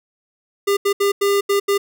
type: tone bursts at uneven times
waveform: square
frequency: 401.1 Hz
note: G4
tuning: 40 cents sharp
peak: -15 dBFS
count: 6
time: 0.67-0.77 / 0.85-0.93 / 1-1.12 / 1.21-1.41 / 1.49-1.6 / 1.68-1.78 s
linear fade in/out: 10 ms
effects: none